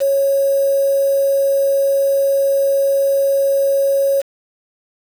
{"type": "tone with quantisation", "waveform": "sine", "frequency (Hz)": 551, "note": "C#5", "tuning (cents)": -11, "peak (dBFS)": -12, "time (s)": [0, 4.22], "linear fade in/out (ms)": 20, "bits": 5, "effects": []}